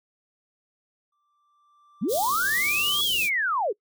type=tone with exponential growth; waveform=triangle; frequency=1174.7 Hz; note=D6; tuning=in tune; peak=-30 dBFS; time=1.12-3.01 s; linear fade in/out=5 ms; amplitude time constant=410 ms
type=linear two-way sweep; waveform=sine; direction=up then down; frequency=150.4 to 3400 to 345.9 Hz; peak=-22 dBFS; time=2.01-3.73 s; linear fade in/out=20 ms; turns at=3.03 s
type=band-stop noise; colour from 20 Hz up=white; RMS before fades=-31 dBFS; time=2.08-3.3 s; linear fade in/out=50 ms; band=520 to 3200 Hz; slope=96 dB/octave
effects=noise-tail reverb RT60 0.1 s tail -25 dB re dry